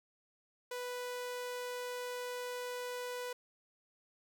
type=tone; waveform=sawtooth; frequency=493.9 Hz; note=B4; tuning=in tune; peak=-35 dBFS; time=0.71-3.33 s; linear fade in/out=5 ms; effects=none